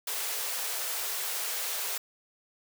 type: high-pass noise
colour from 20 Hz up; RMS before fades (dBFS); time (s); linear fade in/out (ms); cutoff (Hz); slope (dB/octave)
white; -33; 0.07-1.98; 5; 390; 96
effects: none